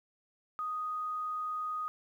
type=tone; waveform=sine; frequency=1244.5 Hz; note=D#6; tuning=in tune; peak=-33 dBFS; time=0.59-1.88 s; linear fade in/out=0 ms; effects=11-bit